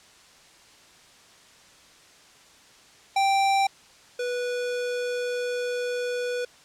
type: tone pair in turn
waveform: square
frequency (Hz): 784 / 490.7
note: G5 / B4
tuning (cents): 0 / -11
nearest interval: minor sixth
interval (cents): 811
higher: first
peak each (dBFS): -20 / -27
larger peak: first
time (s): 3.16-3.67 / 4.19-6.45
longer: second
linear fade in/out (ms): 5
effects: white hiss -53 dBFS RMS until 6.64 s + low-pass 7000 Hz 12 dB/octave